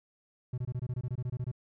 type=tone bursts; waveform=triangle; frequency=124.5 Hz; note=B2; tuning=14 cents sharp; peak=-29 dBFS; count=14; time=0.53-1.515 s; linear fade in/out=5 ms; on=49 ms; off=23 ms; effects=none